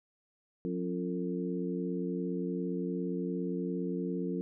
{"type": "harmonic tone with a mistuned harmonic", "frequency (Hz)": 90, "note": "F#2", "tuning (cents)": -47, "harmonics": [2, 3, 4, 5], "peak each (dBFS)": [-35, -37, -38, -39], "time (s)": [0.65, 4.41], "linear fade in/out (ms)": 0, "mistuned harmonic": 4, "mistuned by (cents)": -62, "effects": []}